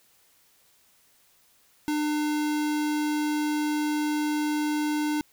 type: tone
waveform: square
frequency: 300 Hz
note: D4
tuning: 37 cents sharp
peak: -25 dBFS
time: 1.88-5.21 s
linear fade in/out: 0 ms
effects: white hiss -62 dBFS RMS until 5.32 s